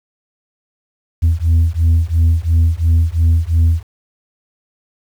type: beating tone pair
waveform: sine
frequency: 81.1 / 84 Hz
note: E2 / E2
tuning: -28 / +33 cents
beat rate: 2.9 Hz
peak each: -11 dBFS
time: 1.22-3.83 s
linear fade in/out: 20 ms
effects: tanh soft clip ceiling -7 dBFS + 7-bit